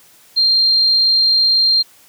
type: tone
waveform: sine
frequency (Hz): 4186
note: C8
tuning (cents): 0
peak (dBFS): -10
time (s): 0.36-1.83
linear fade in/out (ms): 20
effects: white hiss -48 dBFS RMS until 2.08 s + high-pass 80 Hz 12 dB/octave